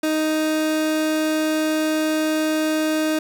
30% pulse tone, 311.4 Hz, D#4, 2 cents sharp, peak -16 dBFS, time 0.03-3.19 s, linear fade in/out 5 ms, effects none

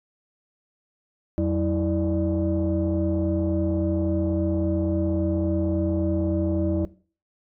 sine tone cluster, 85.2 / 187.2 / 325.2 / 594 Hz, F2 / F#3 / E4 / D5, -42 / +20 / -23 / +20 cents, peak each -24 / -26 / -23 / -29 dBFS, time 1.38-6.85 s, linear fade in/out 0 ms, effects noise-tail reverb RT60 0.4 s tail -19 dB re dry + tanh soft clip ceiling -15 dBFS

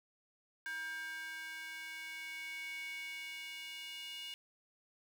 square tone with high-pass filter sweep, 318.4 Hz, D#4, 40 cents sharp, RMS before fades -45 dBFS, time 0.66-4.34 s, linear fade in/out 0 ms, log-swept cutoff 1600 to 2800 Hz, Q 5.8, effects none

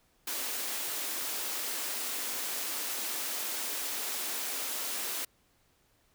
white high-pass noise, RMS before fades -35 dBFS, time 0.27-5.25 s, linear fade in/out 5 ms, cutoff 230 Hz, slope 48 dB/octave, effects pink hiss -69 dBFS RMS until 6.14 s

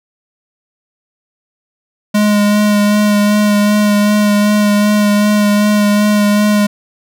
square tone with vibrato, 207.7 Hz, G#3, in tune, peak -9 dBFS, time 2.14-6.67 s, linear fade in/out 10 ms, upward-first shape sine, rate 2.6 Hz, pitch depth 17 cents each way, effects none

